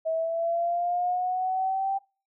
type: linear sweep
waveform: sine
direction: up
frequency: 642 to 785 Hz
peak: -24 dBFS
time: 0.05-1.99 s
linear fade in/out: 20 ms
effects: noise-tail reverb RT60 0.3 s tail -19 dB re dry